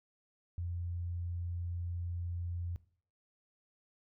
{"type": "tone", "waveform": "sine", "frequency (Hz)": 86.9, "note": "F2", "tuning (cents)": -8, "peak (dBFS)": -35, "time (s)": [0.58, 2.76], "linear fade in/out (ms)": 0, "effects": ["noise-tail reverb RT60 0.5 s tail -18 dB re dry"]}